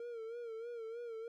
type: tone with vibrato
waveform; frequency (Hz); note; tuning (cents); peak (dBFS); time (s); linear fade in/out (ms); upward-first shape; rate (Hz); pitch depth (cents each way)
triangle; 461.9; A#4; -16; -40; 0-1.28; 2; sine; 3.2; 70
effects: none